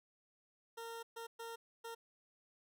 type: tone bursts at uneven times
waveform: 20% pulse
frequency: 460 Hz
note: A#4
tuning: 23 cents flat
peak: -40 dBFS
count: 4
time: 0.77-1.03 / 1.16-1.27 / 1.39-1.56 / 1.84-1.95 s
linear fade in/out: 10 ms
effects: none